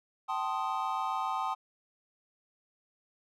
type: chord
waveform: triangle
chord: A half-diminished seventh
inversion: third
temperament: equal with one note detuned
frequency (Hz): 772.8 / 880 / 1046.5 / 1244.5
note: G5 / A5 / C6 / Eb6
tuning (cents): -25 / 0 / 0 / 0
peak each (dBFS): -34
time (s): 0.28-1.55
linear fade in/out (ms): 20
effects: none